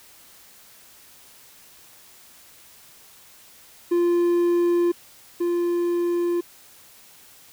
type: tone pair in turn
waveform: triangle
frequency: 347.2 / 347.2 Hz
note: F4 / F4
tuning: -10 / -10 cents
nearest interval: unison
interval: 0 cents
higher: neither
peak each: -15 / -18 dBFS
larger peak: first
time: 3.91-4.92 / 5.4-6.41 s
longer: neither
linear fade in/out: 10 ms
effects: white hiss -50 dBFS RMS until 7.52 s